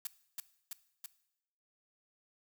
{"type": "noise with echo", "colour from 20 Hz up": "blue", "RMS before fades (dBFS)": -38, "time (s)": [0.05, 0.07], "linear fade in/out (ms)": 2, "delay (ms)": 330, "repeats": 3, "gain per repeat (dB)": -2, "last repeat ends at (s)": 1.06, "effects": ["noise-tail reverb RT60 0.8 s tail -17 dB re dry"]}